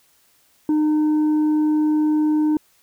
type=tone with tanh clipping; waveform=triangle; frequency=305.2 Hz; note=D#4; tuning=33 cents flat; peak=-16 dBFS; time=0.69-2.57 s; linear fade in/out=2 ms; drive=8 dB; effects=white hiss -59 dBFS RMS until 2.82 s